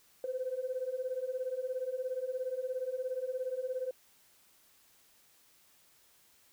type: beating tone pair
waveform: sine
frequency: 502 / 519 Hz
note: B4 / C5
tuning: +28 / -14 cents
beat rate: 17 Hz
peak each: -37 / -35 dBFS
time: 0.24-3.91 s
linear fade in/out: 2 ms
effects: tanh soft clip ceiling -26 dBFS + white hiss -65 dBFS RMS until 6.52 s